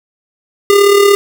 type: tone with amplitude modulation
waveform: square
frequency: 403.1 Hz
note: G4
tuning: 48 cents sharp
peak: -4 dBFS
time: 0.7-1.15 s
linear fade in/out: 0 ms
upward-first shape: sine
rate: 36.9 Hz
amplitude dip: 50%
effects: none